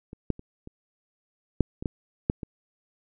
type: clicks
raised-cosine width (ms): 3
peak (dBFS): -27 / -11 / -29 / -28 / -6 / -21 / -14 / -9 / -21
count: 9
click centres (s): 0.131 / 0.303 / 0.394 / 0.674 / 1.607 / 1.825 / 1.858 / 2.299 / 2.432
effects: none